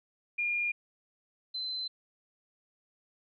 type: tone pair in turn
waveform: sine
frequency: 2415 / 4062 Hz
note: D7 / B7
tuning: +48 / +48 cents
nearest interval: major sixth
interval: 900 cents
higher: second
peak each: -28 / -33 dBFS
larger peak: first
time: 0.38-0.72 / 1.54-1.88 s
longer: neither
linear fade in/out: 10 ms
effects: none